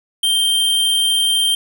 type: tone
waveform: square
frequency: 3158 Hz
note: G7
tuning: 12 cents sharp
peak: -14 dBFS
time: 0.23-1.55 s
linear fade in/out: 5 ms
effects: none